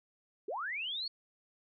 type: linear sweep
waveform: sine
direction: up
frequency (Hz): 345.6 to 4452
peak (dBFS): -35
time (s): 0.48-1.08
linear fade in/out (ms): 5
effects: none